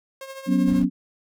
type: tone with tremolo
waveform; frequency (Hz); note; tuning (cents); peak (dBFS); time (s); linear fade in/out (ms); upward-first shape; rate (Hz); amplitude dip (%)
sawtooth; 537; C5; +45; -29; 0.21-0.82; 2; triangle; 13; 65
type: chord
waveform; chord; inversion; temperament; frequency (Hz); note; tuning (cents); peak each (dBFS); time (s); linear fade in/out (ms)
sine; F# suspended fourth; none; just; 185 / 246.7 / 277.5; F#3 / B3 / C#4; 0 / -2 / +2; -21; 0.46-0.9; 50
type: noise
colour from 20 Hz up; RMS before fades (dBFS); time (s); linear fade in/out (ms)
brown; -36; 0.67-0.85; 10
effects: none